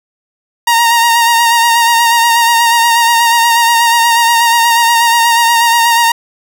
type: tone with vibrato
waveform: sawtooth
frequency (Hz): 932.3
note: A#5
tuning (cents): 0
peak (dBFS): -3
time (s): 0.67-6.12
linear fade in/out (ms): 5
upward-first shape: sine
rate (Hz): 8.3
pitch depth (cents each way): 31
effects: none